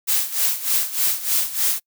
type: noise with tremolo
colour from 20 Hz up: blue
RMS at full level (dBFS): -18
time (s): 0.07-1.8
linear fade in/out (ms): 20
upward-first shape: sine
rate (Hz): 3.3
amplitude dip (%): 80
effects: noise-tail reverb RT60 0.1 s tail -26 dB re dry